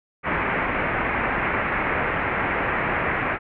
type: low-pass noise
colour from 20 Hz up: white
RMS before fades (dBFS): -24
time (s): 0.23-3.39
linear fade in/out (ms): 50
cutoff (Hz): 2300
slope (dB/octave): 48
effects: none